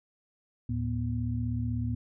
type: tone cluster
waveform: sine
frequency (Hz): 75.7 / 111.8 / 243.6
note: D#2 / A2 / B3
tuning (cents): -47 / +28 / -24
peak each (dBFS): -35 / -30 / -34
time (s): 0.69-1.95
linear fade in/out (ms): 5
effects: none